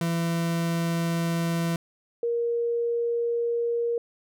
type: tone pair in turn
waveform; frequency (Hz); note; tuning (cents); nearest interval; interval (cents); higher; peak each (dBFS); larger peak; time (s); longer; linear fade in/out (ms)
40% pulse / sine; 167.8 / 470.2; E3 / A#4; +31 / +15; octave + tritone; 1784; second; -23; neither; 0.01-1.76 / 2.23-3.98; neither; 2
effects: none